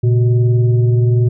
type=tone with frequency modulation; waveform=sine; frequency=116.54 Hz; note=A#2; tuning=in tune; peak=-9 dBFS; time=0.03-1.29 s; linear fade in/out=10 ms; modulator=254 Hz; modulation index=0.52; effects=none